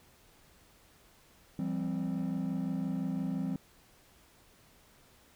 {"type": "chord", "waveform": "triangle", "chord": "F suspended second", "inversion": "none", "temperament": "equal with one note detuned", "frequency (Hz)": [170.13, 196, 261.6], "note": ["F3", "G3", "C4"], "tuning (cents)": [-45, 0, 0], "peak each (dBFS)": -33, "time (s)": [1.59, 3.56], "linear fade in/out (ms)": 2, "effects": ["tanh soft clip ceiling -24 dBFS", "pink hiss -62 dBFS RMS until 5.35 s"]}